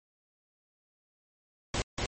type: noise with echo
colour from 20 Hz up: pink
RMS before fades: -30 dBFS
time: 1.74-1.82 s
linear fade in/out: 2 ms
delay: 240 ms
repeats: 1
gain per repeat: -2 dB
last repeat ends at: 2.06 s
effects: MP3 32 kbps